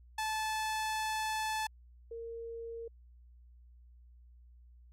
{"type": "tone pair in turn", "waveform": ["sawtooth", "sine"], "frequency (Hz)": [870, 460.9], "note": ["A5", "A#4"], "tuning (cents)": [-20, -20], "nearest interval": "major seventh", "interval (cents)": 1100, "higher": "first", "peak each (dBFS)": [-29, -40], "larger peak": "first", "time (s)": [[0.18, 1.67], [2.11, 2.88]], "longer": "first", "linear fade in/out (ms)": 5, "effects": ["added 60 Hz sine -55 dBFS peak until 4.92 s", "low-pass 12000 Hz 12 dB/octave"]}